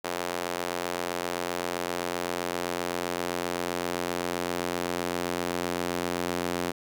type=tone with high-pass filter sweep; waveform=sawtooth; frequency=87.7 Hz; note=F2; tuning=8 cents sharp; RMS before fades=-31 dBFS; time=0.04-6.72 s; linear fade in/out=10 ms; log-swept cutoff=490 to 300 Hz; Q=0.95; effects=none